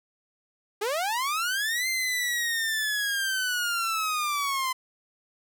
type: linear two-way sweep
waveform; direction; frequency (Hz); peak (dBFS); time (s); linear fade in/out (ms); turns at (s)
sawtooth; up then down; 392 to 2093 to 1022; -22; 0.81-4.73; 10; 1.88
effects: none